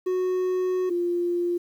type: tone pair in turn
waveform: triangle / sine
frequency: 368 / 349.2 Hz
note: F#4 / F4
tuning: -9 / 0 cents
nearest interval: minor second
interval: 91 cents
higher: first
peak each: -20 / -22 dBFS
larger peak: first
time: 0.06-0.9 / 0.9-1.58 s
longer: first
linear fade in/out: 10 ms
effects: 9-bit